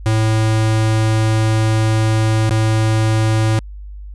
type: tone with dropouts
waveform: square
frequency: 110 Hz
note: A2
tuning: in tune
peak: -13 dBFS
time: 0.06-3.59 s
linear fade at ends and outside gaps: 0 ms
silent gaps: 2.494-2.509 s
effects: added 50 Hz sine -29 dBFS peak until 4.14 s + resampled to 24000 Hz